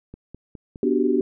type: click train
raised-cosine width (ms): 3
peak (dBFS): -25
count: 4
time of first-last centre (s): 0.14-0.759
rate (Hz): 4.85
type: chord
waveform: sine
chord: G major seventh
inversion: first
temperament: equal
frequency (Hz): 246.9 / 293.7 / 370 / 392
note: B3 / D4 / F#4 / G4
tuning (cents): 0 / 0 / 0 / 0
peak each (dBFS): -23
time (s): 0.83-1.21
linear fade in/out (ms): 2
effects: none